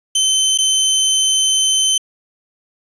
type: tone with dropouts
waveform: 20% pulse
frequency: 3078 Hz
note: G7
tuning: 32 cents flat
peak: -7 dBFS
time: 0.15-1.98 s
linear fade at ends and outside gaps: 5 ms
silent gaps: 0.577-0.585 s
effects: resampled to 22050 Hz